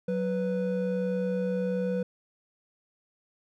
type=tone pair together; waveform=triangle; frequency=185.34 / 494.8 Hz; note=F#3 / B4; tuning=+3 / +3 cents; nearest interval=octave + perfect fourth; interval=1700 cents; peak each=-27 dBFS; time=0.08-2.03 s; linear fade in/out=5 ms; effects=none